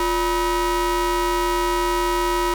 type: ring-modulated tone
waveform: 35% pulse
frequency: 311.1 Hz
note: D#4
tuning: in tune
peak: -14 dBFS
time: 0-2.54 s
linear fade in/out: 2 ms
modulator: 662 Hz
effects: 8-bit